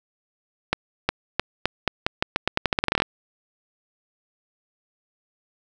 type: accelerating click train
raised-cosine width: 0.3 ms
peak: -3 dBFS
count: 20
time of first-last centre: 0.73-3.021 s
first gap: 360 ms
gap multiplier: 0.85
effects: none